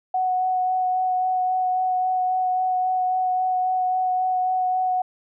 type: tone with vibrato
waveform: sine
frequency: 740 Hz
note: F#5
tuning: in tune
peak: -19 dBFS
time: 0.14-5.02 s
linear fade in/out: 5 ms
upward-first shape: sine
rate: 3.7 Hz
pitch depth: 11 cents each way
effects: none